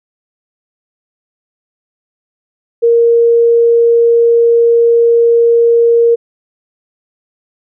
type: tone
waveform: sine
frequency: 466.9 Hz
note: A#4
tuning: 3 cents sharp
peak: -5 dBFS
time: 2.82-6.16 s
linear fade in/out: 20 ms
effects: none